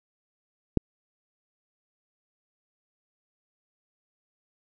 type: click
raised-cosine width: 3 ms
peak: -7 dBFS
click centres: 0.773 s
effects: none